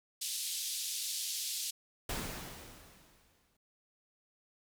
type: band-pass noise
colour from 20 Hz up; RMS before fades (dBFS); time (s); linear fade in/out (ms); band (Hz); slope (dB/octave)
pink; -38; 0.21-1.71; 10; 3500 to 13000; 24
type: noise with exponential decay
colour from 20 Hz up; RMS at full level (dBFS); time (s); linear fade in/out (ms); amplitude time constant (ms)
pink; -36; 2.09-3.57; 5; 320
effects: none